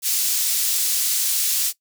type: high-pass noise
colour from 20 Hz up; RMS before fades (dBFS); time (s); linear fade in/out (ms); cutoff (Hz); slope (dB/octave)
pink; -21; 0.02-1.73; 50; 5600; 12
effects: noise-tail reverb RT60 0.1 s tail -19 dB re dry